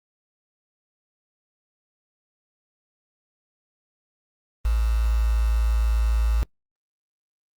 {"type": "tone with quantisation", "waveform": "sine", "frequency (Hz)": 55.8, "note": "A1", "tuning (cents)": 25, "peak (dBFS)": -18, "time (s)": [4.65, 6.43], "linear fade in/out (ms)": 0, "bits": 6, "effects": ["noise-tail reverb RT60 0.1 s tail -25 dB re dry", "Opus 24 kbps"]}